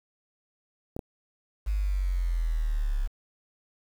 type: clicks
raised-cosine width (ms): 2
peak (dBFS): -20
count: 2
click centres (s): 0.965 / 0.992
type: exponential sweep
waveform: sine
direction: down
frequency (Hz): 51.91 to 34.04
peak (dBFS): -24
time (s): 1.66-3.08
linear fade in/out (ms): 20
effects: 8-bit